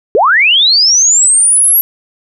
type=linear sweep; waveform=sine; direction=up; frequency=370 to 11710 Hz; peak=-5 dBFS; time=0.15-1.81 s; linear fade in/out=0 ms; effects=none